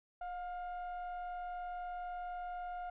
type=tone with frequency modulation; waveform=sine; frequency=715 Hz; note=F5; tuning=41 cents sharp; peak=-38 dBFS; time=0.21-2.9 s; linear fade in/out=5 ms; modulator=693 Hz; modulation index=0.48; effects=tanh soft clip ceiling -37 dBFS